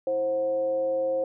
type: tone with frequency modulation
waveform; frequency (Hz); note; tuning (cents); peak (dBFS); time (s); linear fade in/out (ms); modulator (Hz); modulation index
sine; 530; C5; +22; -23; 0.07-1.24; 2; 203; 0.36
effects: none